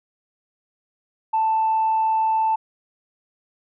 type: tone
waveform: sine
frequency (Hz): 883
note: A5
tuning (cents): +6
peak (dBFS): -16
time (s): 1.33-2.56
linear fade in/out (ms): 10
effects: tanh soft clip ceiling -13 dBFS